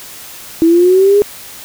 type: linear sweep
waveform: sine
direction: up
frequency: 323.3 to 415.3 Hz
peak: -5 dBFS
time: 0.62-1.22 s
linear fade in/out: 0 ms
effects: white hiss -32 dBFS RMS until 1.64 s